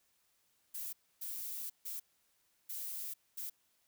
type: noise bursts at uneven times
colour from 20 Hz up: violet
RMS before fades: -42 dBFS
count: 5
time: 0.74-0.93 / 1.21-1.7 / 1.85-2 / 2.69-3.14 / 3.37-3.5 s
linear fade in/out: 10 ms
effects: white hiss -75 dBFS RMS until 3.87 s

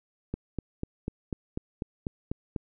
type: click train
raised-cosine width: 3 ms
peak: -18 dBFS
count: 10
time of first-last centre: 0.34-2.562 s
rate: 4.05 Hz
effects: none

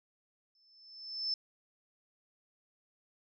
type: tone with exponential growth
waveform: sine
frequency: 5274 Hz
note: E8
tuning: in tune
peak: -29 dBFS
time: 0.55-1.34 s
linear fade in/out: 2 ms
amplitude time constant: 170 ms
effects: none

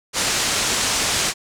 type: low-pass noise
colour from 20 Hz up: white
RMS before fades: -21 dBFS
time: 0.13-1.34 s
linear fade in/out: 50 ms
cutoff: 8200 Hz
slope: 24 dB/octave
effects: none

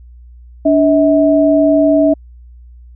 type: tone pair together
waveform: sine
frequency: 290.4 / 642.2 Hz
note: D4 / E5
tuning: -19 / -45 cents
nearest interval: octave + major second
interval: 1374 cents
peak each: -10 dBFS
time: 0.65-2.14 s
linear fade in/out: 10 ms
effects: added 60 Hz sine -35 dBFS peak until 2.95 s

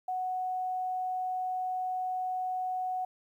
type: tone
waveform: sine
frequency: 740 Hz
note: F#5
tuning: in tune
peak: -30 dBFS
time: 0.08-3.05 s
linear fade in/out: 5 ms
effects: 11-bit

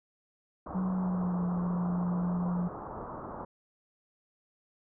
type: low-pass noise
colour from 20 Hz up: white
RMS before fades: -41 dBFS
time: 0.66-3.45 s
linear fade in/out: 5 ms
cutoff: 1200 Hz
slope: 48 dB/octave
type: tone with pitch glide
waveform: sine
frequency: 185.8 to 177.1 Hz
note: F#3 to F3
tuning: +7 to +24 cents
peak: -28 dBFS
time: 0.74-2.69 s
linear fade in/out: 20 ms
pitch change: -83 cents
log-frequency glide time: 0.92-1.41 s
effects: none

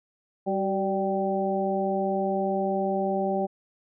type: harmonic tone with a mistuned harmonic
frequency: 194.9 Hz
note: G3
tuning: 10 cents flat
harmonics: 1 / 2 / 3 / 4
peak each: -29 / -29 / -29 / -29 dBFS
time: 0.46-3.47 s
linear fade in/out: 20 ms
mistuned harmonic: 2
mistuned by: -45 cents
effects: none

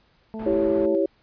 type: harmonic tone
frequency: 220 Hz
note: A3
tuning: in tune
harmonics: 1 / 2 / 3 / 4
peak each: -31 / -37 / -41 / -43 dBFS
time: 0.34-0.95 s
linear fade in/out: 0 ms
type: low-pass noise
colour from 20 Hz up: pink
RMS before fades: -39 dBFS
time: 0.39-0.86 s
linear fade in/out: 5 ms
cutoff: 1500 Hz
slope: 12 dB/octave
type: chord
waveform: sine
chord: C# diminished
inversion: first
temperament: equal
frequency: 329.6 / 392 / 554.4 Hz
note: E4 / G4 / C#5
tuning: 0 / 0 / 0 cents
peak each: -23 dBFS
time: 0.46-1.06 s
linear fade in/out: 5 ms
effects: pink hiss -62 dBFS RMS until 1.22 s + resampled to 11025 Hz

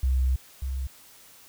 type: tone pair in turn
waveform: sine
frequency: 64.7 / 65.91 Hz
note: C2 / C2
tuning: -19 / +13 cents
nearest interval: unison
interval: 32 cents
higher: second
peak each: -20 / -27 dBFS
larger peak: first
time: 0.03-0.36 / 0.62-0.87 s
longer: first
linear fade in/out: 5 ms
effects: white hiss -52 dBFS RMS until 1.48 s

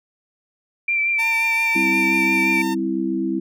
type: tone with vibrato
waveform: sine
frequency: 2349 Hz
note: D7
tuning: in tune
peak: -17 dBFS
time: 0.88-2.62 s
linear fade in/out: 5 ms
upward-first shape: triangle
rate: 5.7 Hz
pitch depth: 29 cents each way
type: tone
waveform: sawtooth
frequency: 905 Hz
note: A5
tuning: 48 cents sharp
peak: -22 dBFS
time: 1.18-2.75 s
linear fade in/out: 20 ms
type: chord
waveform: sine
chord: C major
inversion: second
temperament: equal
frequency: 196 / 261.6 / 329.6 Hz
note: G3 / C4 / E4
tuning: 0 / 0 / 0 cents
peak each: -26 / -25 / -22 dBFS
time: 1.75-3.4 s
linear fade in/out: 10 ms
effects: none

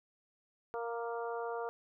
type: harmonic tone with a mistuned harmonic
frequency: 233.1 Hz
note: A#3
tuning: in tune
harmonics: 2 / 3 / 4 / 5 / 6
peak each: -38 / -42 / -44 / -46 / -48 dBFS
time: 0.74-1.69 s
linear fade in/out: 0 ms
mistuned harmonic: 5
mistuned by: +15 cents
effects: none

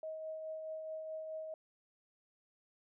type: tone with tremolo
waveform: sine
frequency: 632 Hz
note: D#5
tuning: 27 cents sharp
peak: -39 dBFS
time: 0.03-1.54 s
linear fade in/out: 2 ms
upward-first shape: triangle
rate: 4.7 Hz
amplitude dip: 35%
effects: none

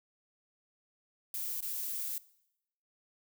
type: noise with dropouts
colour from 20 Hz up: violet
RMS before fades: -37 dBFS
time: 1.34-2.18 s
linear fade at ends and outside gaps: 2 ms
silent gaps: 1.607-1.626 s
effects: noise-tail reverb RT60 0.8 s tail -20 dB re dry

